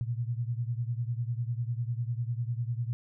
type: beating tone pair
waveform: sine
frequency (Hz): 115.8 / 125.8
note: A#2 / B2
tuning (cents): -11 / +32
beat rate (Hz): 10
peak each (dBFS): -31 / -34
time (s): 0.01-2.93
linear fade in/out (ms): 0
effects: none